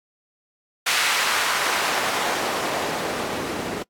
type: noise with band-pass filter sweep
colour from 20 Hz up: white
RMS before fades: -24 dBFS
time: 0.86-3.83 s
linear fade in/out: 10 ms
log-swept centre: 1900 to 260 Hz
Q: 0.81
effects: noise-tail reverb RT60 0.1 s tail -22 dB re dry + AAC 64 kbps